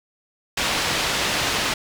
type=low-pass noise; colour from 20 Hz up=white; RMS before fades=-23 dBFS; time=0.57-1.74 s; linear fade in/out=5 ms; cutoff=4200 Hz; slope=12 dB/octave; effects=none